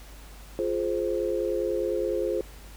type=chord; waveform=sine; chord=F minor; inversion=none; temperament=just; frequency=349.2 / 419.1 / 523.8 Hz; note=F4 / Ab4 / C5; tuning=0 / +16 / +2 cents; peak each=-29 dBFS; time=0.59-2.41 s; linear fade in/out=0 ms; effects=added 50 Hz sine -44 dBFS peak until 2.76 s + pink hiss -50 dBFS RMS until 2.76 s